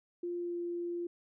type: tone with pitch glide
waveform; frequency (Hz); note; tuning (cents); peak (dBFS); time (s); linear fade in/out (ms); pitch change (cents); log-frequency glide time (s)
sine; 349.2 to 346.4; F4 to F4; 0 to -14; -34; 0.23-1.07; 5; -14; 0.39-0.57
effects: none